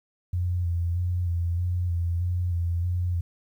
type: tone with vibrato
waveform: sine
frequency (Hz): 87.31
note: F2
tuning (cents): 0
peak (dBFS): -23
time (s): 0.33-3.21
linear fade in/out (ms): 5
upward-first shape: square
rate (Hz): 1.6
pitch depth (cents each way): 32
effects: 10-bit